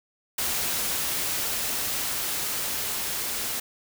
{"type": "noise with level ramp", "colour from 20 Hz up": "white", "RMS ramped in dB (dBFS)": [-27, -30], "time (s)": [0.38, 3.6], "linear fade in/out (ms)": 5, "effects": []}